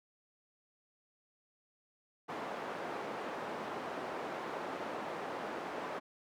white band-pass noise, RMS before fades -41 dBFS, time 2.28-6 s, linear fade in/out 20 ms, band 270 to 940 Hz, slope 12 dB/octave, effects none

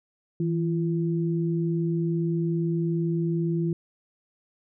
sine tone pair together, 163.6 / 341.2 Hz, E3 / F4, -13 / -40 cents, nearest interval octave + minor second, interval 1273 cents, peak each -24 / -28 dBFS, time 0.4-3.73 s, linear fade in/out 2 ms, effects none

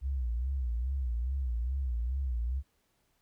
sine tone with vibrato, 62.7 Hz, B1, 27 cents sharp, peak -29 dBFS, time 0.01-2.63 s, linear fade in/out 50 ms, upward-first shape sine, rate 2.4 Hz, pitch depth 150 cents each way, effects pink hiss -74 dBFS RMS until 3.21 s

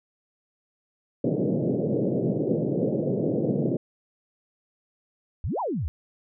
pink band-pass noise, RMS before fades -25 dBFS, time 1.24-3.77 s, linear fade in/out 5 ms, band 130 to 560 Hz, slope 48 dB/octave
sine exponential two-way sweep, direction up then down, 62.2 to 1035 to 62.2 Hz, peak -25 dBFS, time 5.44-5.88 s, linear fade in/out 0 ms, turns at 5.6 s
effects none

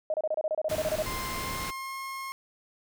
sine tone bursts, 622.3 Hz, D#5, in tune, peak -25 dBFS, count 14, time 0.1-1.024 s, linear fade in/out 2 ms, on 40 ms, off 28 ms
pink noise, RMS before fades -36 dBFS, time 0.69-1.71 s, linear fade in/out 10 ms
30% pulse tone with pitch glide, 1046.5 to 1074.7 Hz, C6 to C6, 0 to +46 cents, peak -32 dBFS, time 1.06-2.32 s, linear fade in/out 0 ms, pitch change +46 cents, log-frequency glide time 1.27-1.96 s
effects none

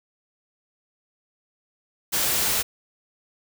white noise, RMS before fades -23 dBFS, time 2.12-2.63 s, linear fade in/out 20 ms, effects none

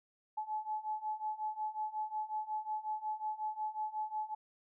sine beating tone pair, 856 / 861.5 Hz, A5 / A5, -48 / -37 cents, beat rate 5.5 Hz, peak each -40 / -38 dBFS, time 0.37-4.35 s, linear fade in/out 10 ms, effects none

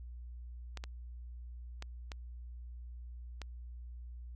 clicks, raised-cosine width 0.2 ms, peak -26 dBFS, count 5, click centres 0.773 / 0.839 / 1.824 / 2.118 / 3.417 s, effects added 60 Hz sine -44 dBFS peak until 4.35 s

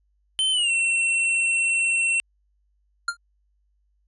square tone with pitch glide, 3076 to 2709 Hz, G7 to E7, -33 to +47 cents, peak -20 dBFS, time 0.39-2.2 s, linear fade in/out 0 ms, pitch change -220 cents, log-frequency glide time 0.52-0.71 s
square tone with exponential decay, 1396.9 Hz, F6, in tune, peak -19 dBFS, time 3.08-3.17 s, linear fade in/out 5 ms, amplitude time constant 19 ms
effects added 50 Hz sine -64 dBFS peak until 4.07 s + resampled to 24000 Hz

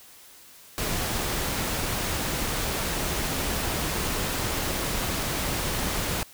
pink noise, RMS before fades -28 dBFS, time 0.78-6.23 s, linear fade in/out 0 ms, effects white hiss -50 dBFS RMS until 6.33 s

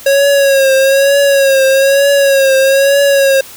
square tone with vibrato, 548 Hz, C#5, 20 cents flat, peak -7 dBFS, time 0.06-3.41 s, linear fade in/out 5 ms, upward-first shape triangle, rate 1.1 Hz, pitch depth 55 cents each way, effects white hiss -33 dBFS RMS until 3.56 s

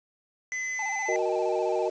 square tone, 2026 Hz, B6, 44 cents sharp, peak -30 dBFS, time 0.52-1.16 s, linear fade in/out 0 ms
triangle tone with vibrato, 830.6 Hz, G#5, in tune, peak -30 dBFS, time 0.79-1.88 s, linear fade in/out 2 ms, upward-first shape square, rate 15 Hz, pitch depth 77 cents each way
sine chord, D# minor, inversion first, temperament equal, 370 / 466.2 / 622.3 Hz, F#4 / A#4 / D#5, 0 / 0 / 0 cents, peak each -29 dBFS, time 1.08-1.9 s, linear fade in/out 10 ms
effects resampled to 16000 Hz + 8-bit

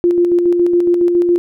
sine tone with tremolo, 349.2 Hz, F4, in tune, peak -8 dBFS, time 0.04-1.38 s, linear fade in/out 0 ms, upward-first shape square, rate 7.2 Hz, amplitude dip 35%, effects none

